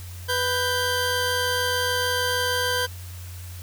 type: tone pair together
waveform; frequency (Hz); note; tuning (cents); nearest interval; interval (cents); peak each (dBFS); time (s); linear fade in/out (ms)
20% pulse; 495.8 / 1574; B4 / G6; +7 / +7; octave + minor sixth; 2000; -20; 0.28-2.87; 20
effects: added 89 Hz sine -35 dBFS peak until 3.62 s + white hiss -45 dBFS RMS until 3.62 s